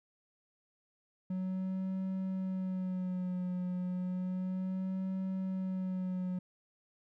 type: tone with vibrato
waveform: triangle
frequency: 185 Hz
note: F#3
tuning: in tune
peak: -31 dBFS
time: 1.3-6.39 s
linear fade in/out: 5 ms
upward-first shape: sine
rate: 0.32 Hz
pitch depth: 40 cents each way
effects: none